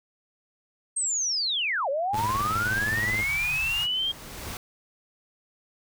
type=linear two-way sweep; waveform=sine; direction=down then up; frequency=8500 to 525 to 3236 Hz; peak=-24 dBFS; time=0.96-4.12 s; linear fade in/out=10 ms; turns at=1.89 s
type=tone with tremolo; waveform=sawtooth; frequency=107 Hz; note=A2; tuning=48 cents flat; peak=-25 dBFS; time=2.13-3.24 s; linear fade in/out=10 ms; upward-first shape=sine; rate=19 Hz; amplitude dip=75%
type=band-stop noise; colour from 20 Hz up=pink; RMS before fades=-36 dBFS; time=2.13-3.88 s; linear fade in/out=50 ms; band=170 to 780 Hz; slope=48 dB/octave
type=noise with exponential growth; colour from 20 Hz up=pink; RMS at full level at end=-34 dBFS; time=2.96-4.57 s; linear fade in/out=1 ms; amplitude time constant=350 ms
effects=none